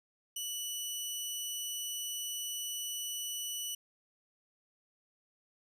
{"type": "tone", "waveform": "15% pulse", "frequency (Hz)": 2960, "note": "F#7", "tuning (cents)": 0, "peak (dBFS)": -29, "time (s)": [0.36, 3.75], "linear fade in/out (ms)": 5, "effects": []}